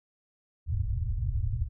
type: low-pass noise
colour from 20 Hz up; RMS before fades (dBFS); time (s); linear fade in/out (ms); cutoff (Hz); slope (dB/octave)
white; -29; 0.66-1.69; 50; 120; 96
effects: none